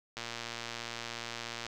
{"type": "click train", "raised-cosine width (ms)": 0.2, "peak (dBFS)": -21, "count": 176, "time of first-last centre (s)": [0.17, 1.666], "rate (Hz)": 117, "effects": []}